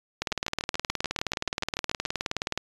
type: two click trains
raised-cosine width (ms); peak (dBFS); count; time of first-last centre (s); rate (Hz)
0.2; -12 / -10; 13 / 46; 0.32-2.059 / 0.22-2.576; 6.9 / 19.1
effects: resampled to 24000 Hz